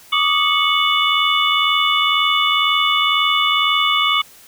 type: tone cluster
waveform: sine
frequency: 1148 / 1230 / 2206 / 2950 / 3495 Hz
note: D6 / D#6 / C#7 / F#7 / A7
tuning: -40 / -20 / -9 / -6 / -12 cents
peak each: -20 dBFS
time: 0.12-4.22 s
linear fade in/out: 10 ms
effects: white hiss -45 dBFS RMS until 4.47 s